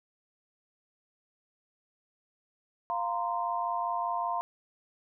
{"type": "chord", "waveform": "sine", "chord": "F suspended fourth", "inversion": "none", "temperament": "equal with one note detuned", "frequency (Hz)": [698.5, 932.3, 1037.5], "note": ["F5", "Bb5", "C6"], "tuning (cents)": [0, 0, -15], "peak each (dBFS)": -33, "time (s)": [2.9, 4.41], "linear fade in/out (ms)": 0, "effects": []}